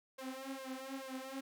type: tone with flanger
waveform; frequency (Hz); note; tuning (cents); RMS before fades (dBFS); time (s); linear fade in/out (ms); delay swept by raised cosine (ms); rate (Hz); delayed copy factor
sawtooth; 265.3; C4; +24; -45; 0.18-1.41; 10; 1.8 to 6; 2.3; +1
effects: none